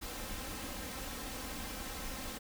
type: noise with comb filter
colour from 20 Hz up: pink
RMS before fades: -42 dBFS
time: 0.01-2.39 s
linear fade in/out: 20 ms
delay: 3.8 ms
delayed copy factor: +0.6
effects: none